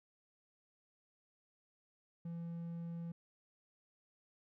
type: tone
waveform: triangle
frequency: 168.7 Hz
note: E3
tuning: 40 cents sharp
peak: -39 dBFS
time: 2.25-3.12 s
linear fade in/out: 5 ms
effects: none